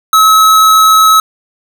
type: tone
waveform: square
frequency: 1289 Hz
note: E6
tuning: 39 cents flat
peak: -4 dBFS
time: 0.13-1.2 s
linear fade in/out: 2 ms
effects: none